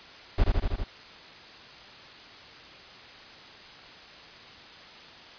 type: noise with echo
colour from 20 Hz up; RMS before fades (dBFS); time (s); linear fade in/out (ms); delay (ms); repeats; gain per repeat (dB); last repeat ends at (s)
brown; -20; 0.38-0.44; 5; 80; 5; -2; 0.84
effects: white hiss -47 dBFS RMS until 5.38 s + resampled to 11025 Hz